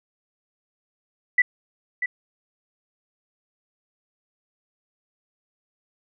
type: tone with echo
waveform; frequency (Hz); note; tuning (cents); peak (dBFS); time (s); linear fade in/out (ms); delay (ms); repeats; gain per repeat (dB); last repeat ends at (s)
sine; 1975.5; B6; 0; -13; 1.38-1.42; 5; 640; 1; -9; 2.06
effects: none